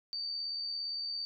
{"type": "tone with amplitude modulation", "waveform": "sine", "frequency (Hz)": 4602, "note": "D8", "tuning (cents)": -36, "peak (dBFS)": -33, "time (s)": [0.13, 1.25], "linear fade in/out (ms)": 0, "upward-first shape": "sine", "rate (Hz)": 77.6, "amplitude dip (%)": 35, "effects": []}